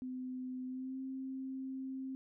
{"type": "tone with pitch glide", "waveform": "sine", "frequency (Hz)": [255.3, 264.2], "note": ["C4", "C4"], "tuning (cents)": [-42, 17], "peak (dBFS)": -39, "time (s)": [0.02, 2.15], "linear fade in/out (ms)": 0, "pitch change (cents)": 59, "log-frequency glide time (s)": [0.66, 1], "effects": []}